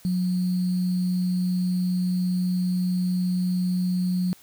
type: tone with sample-and-hold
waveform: sine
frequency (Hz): 181.5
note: F#3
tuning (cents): -33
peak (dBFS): -21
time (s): 0.05-4.33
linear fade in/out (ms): 0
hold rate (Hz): 4410
effects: white hiss -53 dBFS RMS until 4.42 s